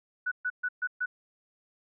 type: tone bursts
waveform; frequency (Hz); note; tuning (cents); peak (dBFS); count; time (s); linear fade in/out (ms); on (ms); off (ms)
sine; 1480; F#6; 0; -27; 5; 0.26-1.06; 10; 56; 130
effects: none